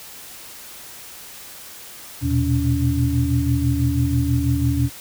sine tone cluster, 80.1 / 119.1 / 125.2 / 283.7 Hz, E2 / A#2 / B2 / C#4, -49 / +38 / +24 / +40 cents, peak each -22 dBFS, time 2.21-4.9 s, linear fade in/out 50 ms, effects white hiss -39 dBFS RMS until 5 s

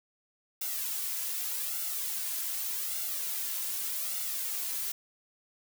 blue noise with flanger, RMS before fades -34 dBFS, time 0.61-4.92 s, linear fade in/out 5 ms, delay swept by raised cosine 1.4 to 3 ms, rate 0.84 Hz, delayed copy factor +0.65, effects none

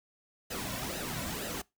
pink noise with flanger, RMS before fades -37 dBFS, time 0.5-1.62 s, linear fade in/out 10 ms, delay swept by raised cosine 0.88 to 2.48 ms, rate 2.1 Hz, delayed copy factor -0.65, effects noise-tail reverb RT60 0.2 s tail -22 dB re dry

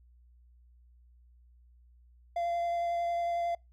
triangle tone with vibrato, 688 Hz, F5, 26 cents flat, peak -27 dBFS, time 2.36-3.55 s, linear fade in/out 5 ms, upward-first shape triangle, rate 11 Hz, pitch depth 11 cents each way, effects noise-tail reverb RT60 0.2 s tail -25 dB re dry + added 60 Hz sine -57 dBFS peak until 3.72 s

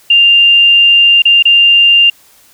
sine tone with dropouts, 2794 Hz, F7, in tune, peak -3 dBFS, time 0.1-2.1 s, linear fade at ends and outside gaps 5 ms, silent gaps 1.221-1.253 / 1.426-1.453 s, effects white hiss -45 dBFS RMS until 2.53 s

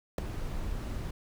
brown noise with ADSR envelope, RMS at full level -19 dBFS, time 0.18-1.11 s, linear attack 4 ms, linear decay 3 ms, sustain -16 dB, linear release 6 ms, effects none

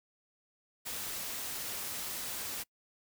white noise, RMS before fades -39 dBFS, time 0.85-2.64 s, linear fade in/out 20 ms, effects noise-tail reverb RT60 0.1 s tail -25 dB re dry

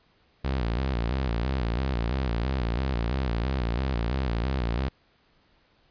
sawtooth tone with vibrato, 61.74 Hz, B1, in tune, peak -21 dBFS, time 0.44-4.89 s, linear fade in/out 10 ms, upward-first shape square, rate 3 Hz, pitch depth 130 cents each way, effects pink hiss -64 dBFS RMS until 5.9 s + resampled to 11025 Hz

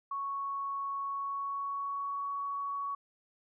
sine tone with pitch glide, 1108.7 to 1121.6 Hz, C#6 to C#6, 0 to +20 cents, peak -33 dBFS, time 0.11-2.95 s, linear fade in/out 5 ms, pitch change +20 cents, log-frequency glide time 1.01-2.31 s, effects none

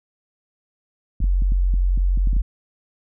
clicks, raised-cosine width 5 ms, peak -18 dBFS, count 10, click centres 1.204 / 1.241 / 1.421 / 1.521 / 1.74 / 1.976 / 2.175 / 2.273 / 2.331 / 2.366 s
sine tone, 45.32 Hz, F#1, 35 cents flat, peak -15 dBFS, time 1.21-2.42 s, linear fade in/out 10 ms
effects none

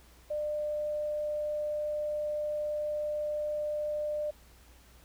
sine tone, 599 Hz, D5, 34 cents sharp, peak -30 dBFS, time 0.3-4.31 s, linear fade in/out 10 ms, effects added 60 Hz sine -57 dBFS peak until 5.04 s + pink hiss -60 dBFS RMS until 5.04 s

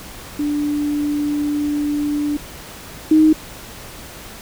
sine tone pair in turn, 293.7 / 311.9 Hz, D4 / D#4, 0 / +4 cents, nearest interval minor second, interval 104 cents, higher second, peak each -17 / -8 dBFS, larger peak second, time 0.39-2.37 / 3.11-3.33 s, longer first, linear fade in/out 5 ms, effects pink hiss -36 dBFS RMS until 4.41 s

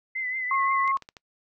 sine tone with vibrato, 2035 Hz, C7, 49 cents flat, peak -27 dBFS, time 0.15-0.92 s, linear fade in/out 10 ms, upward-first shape triangle, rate 5.7 Hz, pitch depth 55 cents each way
sine tone, 1088 Hz, C#6, 33 cents flat, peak -22 dBFS, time 0.51-0.97 s, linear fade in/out 2 ms
clicks, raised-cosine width 0.2 ms, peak -26 dBFS, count 5, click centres 0.877 / 0.972 / 1.023 / 1.089 / 1.168 s
effects noise-tail reverb RT60 0.1 s tail -26 dB re dry

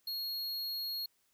square tone, 4300 Hz, C8, 47 cents sharp, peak -36 dBFS, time 0.07-1.06 s, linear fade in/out 5 ms, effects white hiss -74 dBFS RMS until 1.33 s

